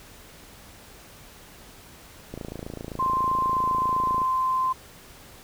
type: click train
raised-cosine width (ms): 2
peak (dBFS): -21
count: 53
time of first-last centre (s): 2.34-4.217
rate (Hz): 27.7
type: tone with pitch glide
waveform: sine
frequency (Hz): 1046.5 to 1037.5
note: C6 to C6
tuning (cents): 0 to -15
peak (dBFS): -21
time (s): 2.99-4.73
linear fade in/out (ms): 10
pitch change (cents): -15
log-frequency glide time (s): 3.53-3.58
effects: pink hiss -48 dBFS RMS until 5.43 s